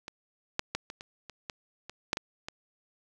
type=clicks; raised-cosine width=0.2 ms; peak=-22 / -10 / -13 / -23 / -25 / -26 / -19 / -24 / -9 / -15 / -20 dBFS; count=11; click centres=0.081 / 0.594 / 0.75 / 0.901 / 1.009 / 1.297 / 1.498 / 1.896 / 2.131 / 2.171 / 2.485 s; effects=none